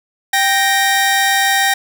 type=tone pair together; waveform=sawtooth; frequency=784 / 1864.7 Hz; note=G5 / A#6; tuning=0 / 0 cents; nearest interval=octave + minor third; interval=1500 cents; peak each=-11 dBFS; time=0.33-1.74 s; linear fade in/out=5 ms; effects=none